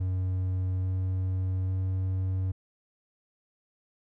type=tone with pitch steps; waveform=triangle; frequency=92.7 / 93.29 / 93.89 Hz; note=F#2 / F#2 / F#2; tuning=+4 / +15 / +26 cents; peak=-24 dBFS; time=0-2.52 s; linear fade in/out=10 ms; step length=840 ms; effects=none